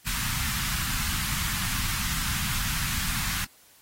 pink band-stop noise, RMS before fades -29 dBFS, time 0.06-3.45 s, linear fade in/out 10 ms, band 200 to 1100 Hz, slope 24 dB/octave, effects white hiss -57 dBFS RMS until 3.81 s + AAC 48 kbps

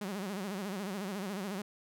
sawtooth tone with vibrato, 196 Hz, G3, in tune, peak -32 dBFS, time 0.01-1.62 s, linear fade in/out 5 ms, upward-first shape sine, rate 14 Hz, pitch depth 130 cents each way, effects none

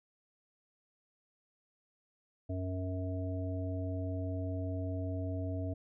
harmonic tone, 92.5 Hz, F#2, in tune, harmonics 1 / 3 / 5 / 7, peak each -35 / -40 / -48 / -43 dBFS, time 2.49-5.74 s, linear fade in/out 10 ms, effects none

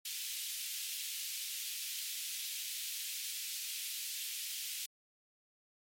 pink high-pass noise, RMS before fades -41 dBFS, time 0.05-4.86 s, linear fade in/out 5 ms, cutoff 2700 Hz, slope 24 dB/octave, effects MP3 64 kbps

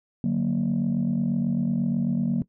sine chord, D augmented, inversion none, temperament equal, 146.83 / 185 / 233.1 Hz, D3 / F#3 / A#3, 0 / 0 / 0 cents, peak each -27 / -24 / -23 dBFS, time 0.24-2.42 s, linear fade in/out 2 ms, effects noise-tail reverb RT60 0.1 s tail -20 dB re dry + tanh soft clip ceiling -17 dBFS

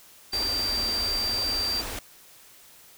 sine tone, 4699 Hz, D8, in tune, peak -25 dBFS, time 0.32-1.82 s, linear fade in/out 20 ms
pink band-stop noise, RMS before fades -34 dBFS, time 0.33-1.99 s, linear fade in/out 2 ms, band 110 to 210 Hz, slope 96 dB/octave
effects white hiss -52 dBFS RMS until 2.97 s

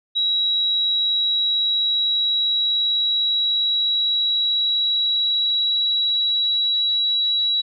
sine tone with pitch glide, 3871 to 3898 Hz, B7 to B7, -35 to -23 cents, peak -17 dBFS, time 0.15-7.62 s, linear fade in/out 20 ms, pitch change +12 cents, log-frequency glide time 0.82-6.86 s, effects none

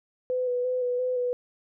sine tone with vibrato, 499 Hz, B4, 18 cents sharp, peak -24 dBFS, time 0.3-1.33 s, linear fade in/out 0 ms, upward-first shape square, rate 2.9 Hz, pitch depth 21 cents each way, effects none

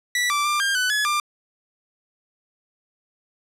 sawtooth tone with pitch steps, 1958 / 1169 / 1189 / 1602 / 1499 / 1698 / 1191 Hz, B6 / D6 / D6 / G6 / F#6 / G#6 / D6, -15 / -8 / +21 / +37 / +22 / +38 / +24 cents, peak -16 dBFS, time 0.15-1.2 s, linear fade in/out 2 ms, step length 150 ms, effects low-pass 11000 Hz 12 dB/octave

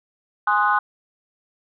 sine chord, Ab dominant seventh, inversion none, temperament equal, 830.6 / 1046.5 / 1244.5 / 1480 Hz, Ab5 / C6 / Eb6 / Gb6, 0 / 0 / 0 / 0 cents, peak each -21 dBFS, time 0.47-0.79 s, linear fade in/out 5 ms, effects tanh soft clip ceiling -6 dBFS

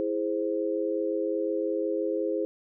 sine chord, E augmented, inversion none, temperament equal, 329.6 / 415.3 / 523.3 Hz, E4 / G#4 / B#4, 0 / 0 / 0 cents, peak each -30 dBFS, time 0-2.45 s, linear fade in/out 0 ms, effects none

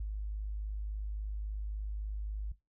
sine tone, 51.8 Hz, G#1, 4 cents flat, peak -34 dBFS, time 0-2.52 s, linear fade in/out 5 ms, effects noise-tail reverb RT60 0.2 s tail -17 dB re dry

